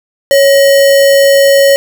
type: tone with sample-and-hold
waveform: sine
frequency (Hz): 554.4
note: C#5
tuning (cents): 0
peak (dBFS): -3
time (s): 0.31-1.76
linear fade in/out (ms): 0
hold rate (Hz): 2450
effects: none